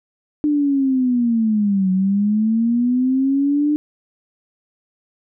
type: linear two-way sweep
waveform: sine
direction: down then up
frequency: 300.8 to 185 to 300.8 Hz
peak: -14 dBFS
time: 0.44-3.76 s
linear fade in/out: 0 ms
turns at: 1.91 s
effects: none